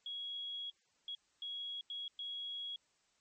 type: tone bursts at uneven times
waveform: sine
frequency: 3322 Hz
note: G#7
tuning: in tune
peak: -40 dBFS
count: 5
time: 0.06-0.7 / 1.08-1.15 / 1.42-1.81 / 1.9-2.08 / 2.19-2.76 s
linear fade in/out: 2 ms
effects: white hiss -75 dBFS RMS until 3.2 s + MP3 32 kbps